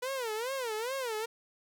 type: tone with vibrato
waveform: sawtooth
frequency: 482.5 Hz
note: B4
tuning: 40 cents flat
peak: -29 dBFS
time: 0.02-1.26 s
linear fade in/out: 10 ms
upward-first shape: sine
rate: 2.4 Hz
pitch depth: 210 cents each way
effects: none